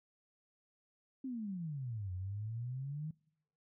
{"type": "exponential two-way sweep", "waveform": "sine", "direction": "down then up", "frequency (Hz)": [272.3, 89.4, 159.4], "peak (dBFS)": -38, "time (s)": [1.24, 3.11], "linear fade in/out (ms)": 5, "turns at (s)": 2.13, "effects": ["noise-tail reverb RT60 0.7 s tail -23 dB re dry"]}